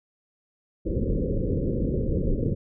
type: low-pass noise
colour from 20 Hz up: pink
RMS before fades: -25 dBFS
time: 0.85-2.55 s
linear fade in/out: 20 ms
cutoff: 540 Hz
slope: 96 dB/octave
effects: none